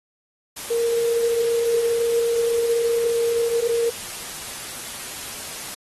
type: tone in noise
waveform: sine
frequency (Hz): 466.2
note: A#4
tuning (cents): 0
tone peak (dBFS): -18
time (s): 0.7-3.9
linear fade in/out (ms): 10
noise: white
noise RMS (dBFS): -33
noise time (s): 0.56-5.75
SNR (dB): +12
effects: AAC 32 kbps